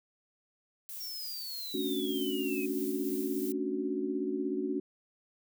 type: noise with tremolo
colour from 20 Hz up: violet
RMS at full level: -42 dBFS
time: 0.89-3.52 s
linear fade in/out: 0 ms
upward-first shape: sine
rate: 3.2 Hz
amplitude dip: 25%
type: exponential sweep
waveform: sine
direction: down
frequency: 5588 to 2500 Hz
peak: -39 dBFS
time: 1-2.66 s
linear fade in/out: 10 ms
type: chord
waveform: sine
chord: D major seventh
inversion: second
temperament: equal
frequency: 220 / 277.2 / 293.7 / 370 Hz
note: A3 / C#4 / D4 / F#4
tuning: 0 / 0 / 0 / 0 cents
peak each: -39 / -35 / -37 / -34 dBFS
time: 1.74-4.8 s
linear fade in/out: 5 ms
effects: none